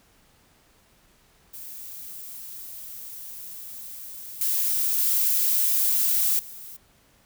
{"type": "noise with level steps", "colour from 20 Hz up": "violet", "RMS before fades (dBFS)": [-39, -24, -22, -41], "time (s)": [1.53, 6.77], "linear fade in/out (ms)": 10, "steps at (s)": [4.41, 4.98, 6.39], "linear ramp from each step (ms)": 2, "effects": ["pink hiss -60 dBFS RMS until 7.25 s"]}